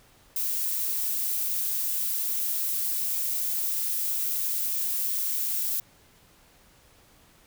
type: noise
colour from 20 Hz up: violet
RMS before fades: -28 dBFS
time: 0.36-5.8 s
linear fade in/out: 2 ms
effects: pink hiss -58 dBFS RMS until 7.46 s